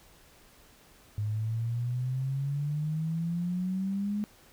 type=exponential sweep; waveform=sine; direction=up; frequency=103.83 to 210.4 Hz; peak=-28 dBFS; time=1.18-4.24 s; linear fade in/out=0 ms; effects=pink hiss -58 dBFS RMS until 4.52 s